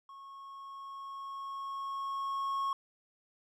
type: tone with level ramp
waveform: triangle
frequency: 1095 Hz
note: C#6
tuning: 22 cents flat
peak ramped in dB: -46 to -28 dBFS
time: 0.09-2.73 s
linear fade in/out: 2 ms
effects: none